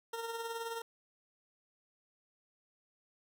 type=tone with tremolo; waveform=20% pulse; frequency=459.8 Hz; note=A#4; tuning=24 cents flat; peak=-31 dBFS; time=0.13-0.82 s; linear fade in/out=5 ms; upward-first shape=triangle; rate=19 Hz; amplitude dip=55%; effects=none